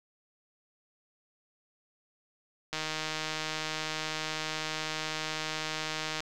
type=click train; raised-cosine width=0.2 ms; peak=-16 dBFS; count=543; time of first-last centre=2.73-6.204 s; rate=156 Hz; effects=none